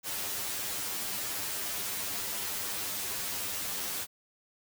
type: noise with comb filter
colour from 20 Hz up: white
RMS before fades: -35 dBFS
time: 0.03-4.07 s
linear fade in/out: 50 ms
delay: 10 ms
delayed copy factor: +0.75
effects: none